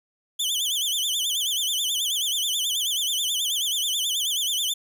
sawtooth tone with vibrato, 3258 Hz, G#7, 34 cents flat, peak -20 dBFS, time 0.39-4.74 s, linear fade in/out 10 ms, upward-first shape sine, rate 9.3 Hz, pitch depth 170 cents each way, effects none

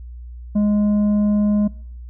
sine tone with tanh clipping, 207.7 Hz, G#3, in tune, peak -15 dBFS, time 0.55-1.68 s, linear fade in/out 10 ms, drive 6 dB, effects noise-tail reverb RT60 0.6 s tail -23 dB re dry + added 60 Hz sine -32 dBFS peak until 2.09 s

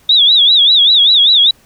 sine tone with vibrato, 3599 Hz, A7, 38 cents sharp, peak -5 dBFS, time 0.09-1.51 s, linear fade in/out 5 ms, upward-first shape sine, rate 5.1 Hz, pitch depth 160 cents each way, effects pink hiss -49 dBFS RMS until 1.65 s

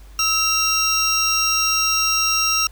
square tone cluster, 1299 / 2738 / 5600 Hz, E6 / F7 / F8, -26 / -35 / +4 cents, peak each -24 / -24 / -19 dBFS, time 0.19-2.67 s, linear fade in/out 2 ms, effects added 50 Hz sine -39 dBFS peak until 2.71 s + pink hiss -52 dBFS RMS until 2.71 s

